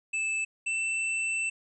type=tone pair in turn; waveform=square; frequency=2629 / 2669 Hz; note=E7 / E7; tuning=-5 / +21 cents; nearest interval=unison; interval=26 cents; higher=second; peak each=-28 dBFS; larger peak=neither; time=0.13-0.45 / 0.66-1.5 s; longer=second; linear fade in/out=10 ms; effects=resampled to 22050 Hz